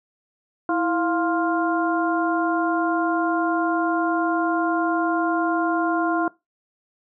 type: harmonic tone with a mistuned harmonic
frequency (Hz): 350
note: F4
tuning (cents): +4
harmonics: 1 / 2 / 3 / 4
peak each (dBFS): -22 / -25 / -27 / -28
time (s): 0.69-6.28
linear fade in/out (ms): 2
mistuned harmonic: 1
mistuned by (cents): -110
effects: noise-tail reverb RT60 0.2 s tail -20 dB re dry